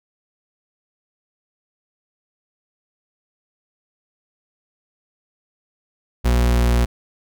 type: tone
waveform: 40% pulse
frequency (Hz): 59.9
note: A#1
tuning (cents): +48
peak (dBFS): -13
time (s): 6.24-6.86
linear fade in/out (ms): 20
effects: none